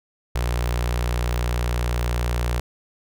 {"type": "tone with notch filter", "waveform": "sawtooth", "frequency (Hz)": 59.9, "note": "A#1", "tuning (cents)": 48, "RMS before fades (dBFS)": -23, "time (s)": [0.35, 2.6], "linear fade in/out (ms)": 5, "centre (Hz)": 240, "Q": 1, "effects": []}